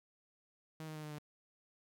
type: tone with pitch steps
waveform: sawtooth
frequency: 157.9 / 155.73 / 153.58 / 151.47 / 149.38 Hz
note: D#3 / D#3 / D#3 / D#3 / D3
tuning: +26 / +2 / -22 / -46 / +30 cents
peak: -40 dBFS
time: 0.8-1.185 s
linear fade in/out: 0 ms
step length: 77 ms
effects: none